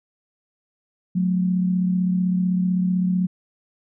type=tone pair together; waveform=sine; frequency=181.73 / 217.5 Hz; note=F#3 / A3; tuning=-31 / -20 cents; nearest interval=minor third; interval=311 cents; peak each=-18 / -28 dBFS; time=1.15-3.27 s; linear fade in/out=10 ms; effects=none